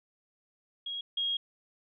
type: tone pair in turn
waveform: sine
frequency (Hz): 3293 / 3270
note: G#7 / G#7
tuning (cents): -15 / -28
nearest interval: unison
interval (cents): 13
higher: first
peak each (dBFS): -34 / -28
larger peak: second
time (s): 0.86-1.01 / 1.17-1.37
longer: second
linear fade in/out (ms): 5
effects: none